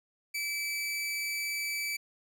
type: tone with amplitude modulation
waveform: sawtooth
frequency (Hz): 2309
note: D7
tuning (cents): -30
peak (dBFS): -27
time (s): 0.34-1.97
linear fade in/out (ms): 10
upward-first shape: sine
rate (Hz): 234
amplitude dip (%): 30
effects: none